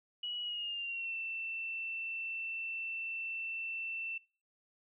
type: tone with pitch glide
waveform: sine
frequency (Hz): 2922 to 2679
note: F#7 to E7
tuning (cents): -22 to +27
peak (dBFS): -36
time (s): 0.23-4.18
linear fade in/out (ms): 5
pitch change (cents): -151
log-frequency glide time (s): 0.42-1.16
effects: noise-tail reverb RT60 0.4 s tail -26 dB re dry